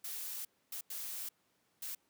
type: noise bursts at uneven times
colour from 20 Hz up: blue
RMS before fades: -42 dBFS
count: 4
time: 0.04-0.45 / 0.72-0.81 / 0.9-1.29 / 1.82-1.95 s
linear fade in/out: 5 ms
effects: pink hiss -75 dBFS RMS until 2.09 s + high-pass 150 Hz 12 dB/octave